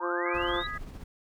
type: linear sweep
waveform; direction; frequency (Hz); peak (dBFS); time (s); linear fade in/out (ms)
sine; up; 880 to 3951; -35; 0-0.67; 5
type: harmonic tone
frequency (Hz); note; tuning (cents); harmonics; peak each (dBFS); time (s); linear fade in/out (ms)
174.61; F3; 0; 2 / 3 / 4 / 5 / 6 / 7 / 8 / 9; -32 / -34 / -41 / -38 / -37 / -36 / -44 / -38; 0-0.64; 50
type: chord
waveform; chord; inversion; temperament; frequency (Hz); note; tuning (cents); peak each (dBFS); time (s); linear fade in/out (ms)
sine; G# minor; second; equal; 1244.5 / 1661.2 / 1975.5; D#6 / G#6 / B6; 0 / 0 / 0; -37 / -38 / -40; 0.25-0.78; 5
type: noise with tremolo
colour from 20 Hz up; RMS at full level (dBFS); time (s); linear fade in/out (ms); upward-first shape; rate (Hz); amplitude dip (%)
brown; -39; 0.34-1.04; 5; sine; 15; 45
effects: none